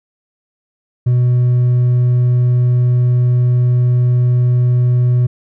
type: tone with hard clipping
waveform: sine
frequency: 123.47 Hz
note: B2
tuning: in tune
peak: -10 dBFS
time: 1.06-5.27 s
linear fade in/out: 10 ms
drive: 2 dB
effects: none